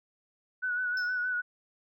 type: tone with vibrato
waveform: sine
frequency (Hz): 1480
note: F#6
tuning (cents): 0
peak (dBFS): -28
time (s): 0.62-1.42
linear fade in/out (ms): 20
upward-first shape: sine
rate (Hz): 6.4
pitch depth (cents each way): 36
type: tone with exponential decay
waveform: triangle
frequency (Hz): 5274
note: E8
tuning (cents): 0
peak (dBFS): -34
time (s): 0.97-1.29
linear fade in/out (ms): 2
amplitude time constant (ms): 68
effects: none